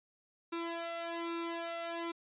sawtooth tone with flanger, 336.5 Hz, E4, 36 cents sharp, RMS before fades -39 dBFS, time 0.52-2.12 s, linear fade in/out 10 ms, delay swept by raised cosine 0.8 to 1.45 ms, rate 1.2 Hz, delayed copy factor +0.85, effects resampled to 8000 Hz

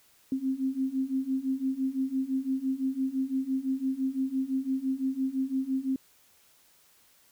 sine beating tone pair, 261.6 / 267.5 Hz, C4 / C4, 0 / +38 cents, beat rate 5.9 Hz, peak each -31 / -29 dBFS, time 0.32-5.96 s, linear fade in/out 2 ms, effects white hiss -62 dBFS RMS until 7.31 s

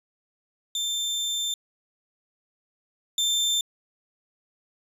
30% pulse tone pair in turn, 3570 / 3570 Hz, A7 / A7, +24 / +24 cents, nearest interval unison, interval 0 cents, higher neither, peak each -23 / -19 dBFS, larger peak second, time 0.75-1.54 / 3.18-3.61 s, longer first, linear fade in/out 2 ms, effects resampled to 32000 Hz

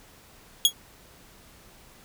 sawtooth tone with exponential decay, 3322 Hz, G#7, in tune, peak -8 dBFS, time 0.65-0.73 s, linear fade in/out 1 ms, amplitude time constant 16 ms, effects pink hiss -53 dBFS RMS until 2.04 s

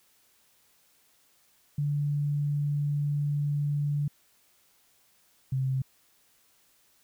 sine tone pair in turn, 145.4 / 132.22 Hz, D3 / C3, -17 / +19 cents, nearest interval major second, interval 164 cents, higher first, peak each -25 dBFS, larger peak neither, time 1.78-4.08 / 5.52-5.82 s, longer first, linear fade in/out 5 ms, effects white hiss -65 dBFS RMS until 7.03 s

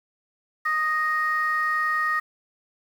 sine tone pair together, 1242.3 / 1864.7 Hz, D#6 / A#6, -3 / 0 cents, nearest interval perfect fifth, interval 703 cents, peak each -23 dBFS, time 0.65-2.2 s, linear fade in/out 10 ms, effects tanh soft clip ceiling -15 dBFS + 8-bit

